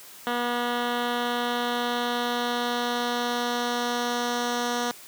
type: tone with low-pass filter sweep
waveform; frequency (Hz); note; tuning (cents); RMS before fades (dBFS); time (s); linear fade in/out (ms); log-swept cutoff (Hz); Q
10% pulse; 241.4; B3; -39; -27; 0.27-4.91; 0; 2800 to 6100; 1.6
effects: white hiss -46 dBFS RMS until 5.07 s + high-pass 150 Hz 12 dB/octave